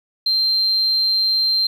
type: tone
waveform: sine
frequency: 4151 Hz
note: C8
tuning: 15 cents flat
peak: -14 dBFS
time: 0.26-1.67 s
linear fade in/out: 5 ms
effects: tanh soft clip ceiling -10 dBFS + 8-bit